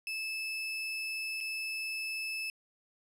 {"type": "tone with dropouts", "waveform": "35% pulse", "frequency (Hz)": 2617, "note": "E7", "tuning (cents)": -13, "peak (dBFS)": -33, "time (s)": [0.07, 2.5], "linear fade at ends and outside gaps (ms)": 1, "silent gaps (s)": [1.405, 1.409], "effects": ["low-pass 12000 Hz 12 dB/octave"]}